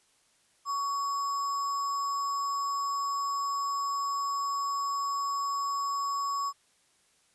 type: tone with sample-and-hold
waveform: sine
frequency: 1122 Hz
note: C#6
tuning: 21 cents sharp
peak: -28 dBFS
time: 0.65-6.53 s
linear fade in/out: 50 ms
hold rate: 6300 Hz
effects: white hiss -67 dBFS RMS until 7.34 s + resampled to 24000 Hz